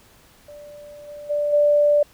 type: tone with level steps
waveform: sine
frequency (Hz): 587.3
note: D5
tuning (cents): 0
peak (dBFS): -38 / -34 / -19 / -13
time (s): 0.48-2.03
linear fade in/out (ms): 5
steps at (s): 1.07 / 1.29 / 1.52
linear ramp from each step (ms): 20
effects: pink hiss -53 dBFS RMS until 2.13 s